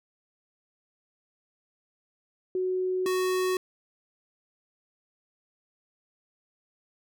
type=tone pair in turn; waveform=sine / square; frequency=370 / 370 Hz; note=F#4 / F#4; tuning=0 / 0 cents; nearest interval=unison; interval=0 cents; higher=neither; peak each=-25 dBFS; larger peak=neither; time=2.55-3.06 / 3.06-3.57 s; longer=neither; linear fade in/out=2 ms; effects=none